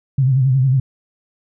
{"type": "tone with vibrato", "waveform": "sine", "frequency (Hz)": 131.7, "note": "C3", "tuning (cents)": 12, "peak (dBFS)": -11, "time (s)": [0.18, 0.8], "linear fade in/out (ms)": 5, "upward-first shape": "sine", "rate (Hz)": 11, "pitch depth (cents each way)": 83, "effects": []}